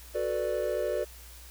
triangle chord, B minor seventh, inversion second, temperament equal, 370 / 440 / 493.9 / 587.3 Hz, F#4 / A4 / B4 / D5, 0 / 0 / 0 / 0 cents, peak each -33 / -33 / -31 / -29 dBFS, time 0.14-1.05 s, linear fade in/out 20 ms, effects added 60 Hz sine -48 dBFS peak until 1.5 s + white hiss -51 dBFS RMS until 1.5 s

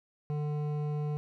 triangle tone with hard clipping, 148.8 Hz, D3, 23 cents sharp, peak -32 dBFS, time 0.3-1.17 s, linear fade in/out 0 ms, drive 15 dB, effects none

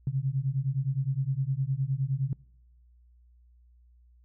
sine beating tone pair, 130 / 139.7 Hz, C3 / C#3, -11 / +14 cents, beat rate 9.7 Hz, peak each -29 dBFS, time 0.07-2.33 s, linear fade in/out 2 ms, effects noise-tail reverb RT60 1.0 s tail -26 dB re dry + added 60 Hz sine -56 dBFS peak until 4.24 s

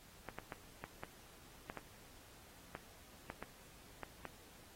clicks, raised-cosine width 0.5 ms, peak -29 dBFS, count 12, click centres 0.287 / 0.386 / 0.522 / 0.84 / 1.035 / 1.699 / 1.773 / 2.751 / 3.301 / 3.426 / 4.033 / 4.253 s, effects pink hiss -61 dBFS RMS until 4.75 s + AAC 48 kbps

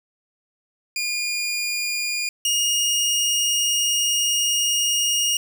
20% pulse tone pair in turn, 2423 / 2855 Hz, D#7 / F7, -47 / +37 cents, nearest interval minor third, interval 284 cents, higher second, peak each -18 / -14 dBFS, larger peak second, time 0.96-2.29 / 2.45-5.37 s, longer second, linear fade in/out 2 ms, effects none

